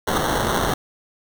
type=noise with sample-and-hold; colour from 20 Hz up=blue; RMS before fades=-21 dBFS; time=0.07-0.74 s; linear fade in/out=5 ms; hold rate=2450 Hz; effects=none